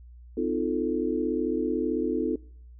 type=chord; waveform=sine; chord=F dominant seventh; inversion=second; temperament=equal with one note detuned; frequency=255.5 / 311.1 / 349.2 / 440 Hz; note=C4 / Eb4 / F4 / A4; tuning=-41 / 0 / 0 / 0 cents; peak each=-30 dBFS; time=0.37-2.36 s; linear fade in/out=5 ms; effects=noise-tail reverb RT60 0.6 s tail -23 dB re dry + added 60 Hz sine -45 dBFS peak until 2.79 s